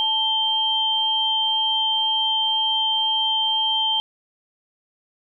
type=tone pair together; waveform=sine; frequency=880 / 3149 Hz; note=A5 / G7; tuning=0 / +7 cents; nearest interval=octave + minor seventh; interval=2207 cents; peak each=-25 / -19 dBFS; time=0-4 s; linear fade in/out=0 ms; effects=none